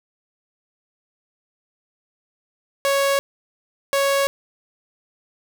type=tone pair in turn; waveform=sawtooth; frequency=554.4 / 554.4 Hz; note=C#5 / C#5; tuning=0 / 0 cents; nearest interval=unison; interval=0 cents; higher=neither; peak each=-13 dBFS; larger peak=neither; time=2.85-3.19 / 3.93-4.27 s; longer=neither; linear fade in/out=0 ms; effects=none